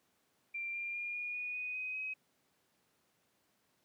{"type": "tone with pitch steps", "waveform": "sine", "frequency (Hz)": [2367, 2390, 2414, 2438, 2462, 2486, 2511, 2535], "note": ["D7", "D7", "D7", "D#7", "D#7", "D#7", "D#7", "D#7"], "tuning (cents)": [13, 30, 47, -36, -19, -2, 15, 32], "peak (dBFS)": -37, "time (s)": [0.54, 2.14], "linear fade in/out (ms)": 10, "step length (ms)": 200, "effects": ["pink hiss -75 dBFS RMS until 3.84 s", "high-pass 150 Hz 12 dB/octave"]}